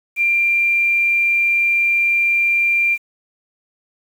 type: tone with quantisation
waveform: sine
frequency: 2378 Hz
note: D7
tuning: 21 cents sharp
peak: -13 dBFS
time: 0.16-2.98 s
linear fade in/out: 50 ms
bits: 7
effects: none